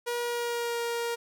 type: tone with pitch glide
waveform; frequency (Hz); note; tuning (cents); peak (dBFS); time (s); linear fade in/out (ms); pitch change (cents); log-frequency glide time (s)
sawtooth; 479.1 to 469.8; A#4 to A#4; +47 to +13; -25; 0.06-1.16; 20; -34; 0.2-0.81
effects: none